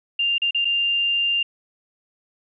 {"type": "tone with dropouts", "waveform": "sine", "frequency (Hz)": 2794, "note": "F7", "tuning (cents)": 0, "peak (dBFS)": -18, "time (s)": [0.19, 1.43], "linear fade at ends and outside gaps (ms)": 5, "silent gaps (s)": [[0.382, 0.418], [0.509, 0.546], [0.647, 0.652]], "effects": []}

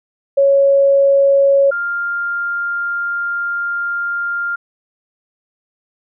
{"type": "tone pair in turn", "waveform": "sine", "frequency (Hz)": [554, 1399], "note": ["C#5", "F6"], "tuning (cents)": [-1, 3], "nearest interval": "octave + major third", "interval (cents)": 1604, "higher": "second", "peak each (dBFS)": [-8, -17], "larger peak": "first", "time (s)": [[0.37, 1.71], [1.71, 4.56]], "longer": "second", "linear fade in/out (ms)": 10, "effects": []}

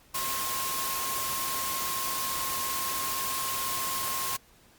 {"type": "tone in noise", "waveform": "sine", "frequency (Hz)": 1069, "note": "C6", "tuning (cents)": 37, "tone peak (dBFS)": -34, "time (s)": [0.14, 4.37], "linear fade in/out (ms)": 10, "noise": "white", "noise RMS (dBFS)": -32, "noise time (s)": [0.14, 4.37], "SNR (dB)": -5, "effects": ["pink hiss -59 dBFS RMS until 4.78 s", "Opus 48 kbps"]}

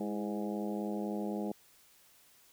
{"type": "harmonic tone with a mistuned harmonic", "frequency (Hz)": 103.7, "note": "G#2", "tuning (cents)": -2, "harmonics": [2, 3, 4, 5, 6, 7, 8], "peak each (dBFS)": [-36, -40, -42, -44, -46, -47, -48], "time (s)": [0, 1.52], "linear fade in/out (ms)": 5, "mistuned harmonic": 3, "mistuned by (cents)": 65, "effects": ["white hiss -63 dBFS RMS until 2.52 s"]}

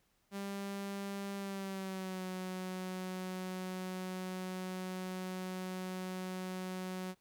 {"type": "tone with pitch glide", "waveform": "sawtooth", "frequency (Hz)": [198.4, 185.11], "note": ["G3", "F#3"], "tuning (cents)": [21, 1], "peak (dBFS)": -35, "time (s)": [0.31, 7.15], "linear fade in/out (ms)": 50, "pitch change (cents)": -120, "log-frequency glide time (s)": [1.36, 2.24], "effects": ["pink hiss -75 dBFS RMS until 7.2 s"]}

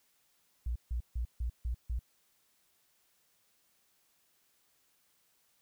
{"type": "tone bursts", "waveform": "sine", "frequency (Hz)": 59.2, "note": "A#1", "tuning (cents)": 27, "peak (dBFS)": -31, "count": 6, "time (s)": [0.66, 1.992], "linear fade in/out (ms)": 5, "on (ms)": 97, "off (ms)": 150, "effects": ["white hiss -72 dBFS RMS until 5.61 s"]}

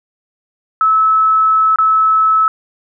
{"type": "tone with dropouts", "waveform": "sine", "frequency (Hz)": 1300, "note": "E6", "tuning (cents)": -24, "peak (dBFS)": -8, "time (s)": [0.81, 2.48], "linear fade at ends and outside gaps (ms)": 1, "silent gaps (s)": [1.759, 1.786], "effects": []}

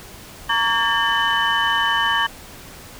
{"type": "tone cluster", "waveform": "sine", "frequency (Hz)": [923, 1136, 1623, 1798, 3018], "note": ["A#5", "C#6", "G#6", "A6", "F#7"], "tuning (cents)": [-17, 42, -40, 37, 34], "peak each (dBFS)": -22, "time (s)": [0.49, 2.27], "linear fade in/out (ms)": 10, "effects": ["tanh soft clip ceiling -9 dBFS", "pink hiss -40 dBFS RMS until 2.99 s"]}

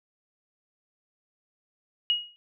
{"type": "tone with exponential decay", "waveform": "sine", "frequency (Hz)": 2890, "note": "F#7", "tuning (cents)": -41, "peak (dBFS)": -18, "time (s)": [2.1, 2.36], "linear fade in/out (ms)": 0, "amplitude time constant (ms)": 55, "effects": []}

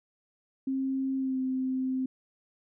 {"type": "tone with pitch glide", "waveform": "sine", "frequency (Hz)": [266.6, 260.1], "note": ["C4", "C4"], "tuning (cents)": [33, -10], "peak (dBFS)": -27, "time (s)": [0.67, 2.06], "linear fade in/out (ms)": 5, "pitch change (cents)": -43, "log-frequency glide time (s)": [1.17, 1.39], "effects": []}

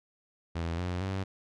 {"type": "tone with pitch steps", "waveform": "sawtooth", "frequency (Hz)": [83.5, 89.49, 95.92], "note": ["E2", "F2", "G2"], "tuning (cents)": [23, 43, -37], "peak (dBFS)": -27, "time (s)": [0.55, 1.24], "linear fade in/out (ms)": 10, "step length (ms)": 230, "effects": ["low-pass 5000 Hz 12 dB/octave"]}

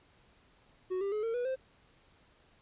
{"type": "tone with pitch steps", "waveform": "triangle", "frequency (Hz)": [370, 396.6, 425, 455.5, 488.2, 523.3], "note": ["F#4", "G4", "G#4", "A#4", "B4", "C5"], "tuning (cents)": [0, 20, 40, -40, -20, 0], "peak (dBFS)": -29, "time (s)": [0.9, 1.56], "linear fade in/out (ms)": 20, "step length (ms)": 110, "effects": ["pink hiss -65 dBFS RMS until 2.61 s", "resampled to 8000 Hz"]}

